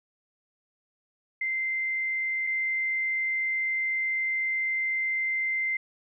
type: tone pair in turn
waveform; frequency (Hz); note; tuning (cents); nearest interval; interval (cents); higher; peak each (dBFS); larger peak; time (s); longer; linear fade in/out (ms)
sine; 2082 / 2082; C7 / C7; -9 / -9; unison; 0; neither; -26 / -25; second; 1.41-2.47 / 2.47-5.77; second; 5
effects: none